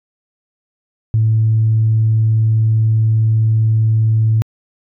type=tone; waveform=sine; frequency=110.6 Hz; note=A2; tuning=9 cents sharp; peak=-9 dBFS; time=1.14-4.42 s; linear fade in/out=0 ms; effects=tanh soft clip ceiling -5 dBFS